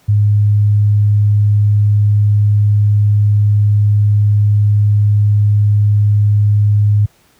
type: tone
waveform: sine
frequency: 103.83 Hz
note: G#2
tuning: in tune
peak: -7 dBFS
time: 0.08-7.06 s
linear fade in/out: 10 ms
effects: pink hiss -52 dBFS RMS until 7.39 s + high-pass 60 Hz 12 dB/octave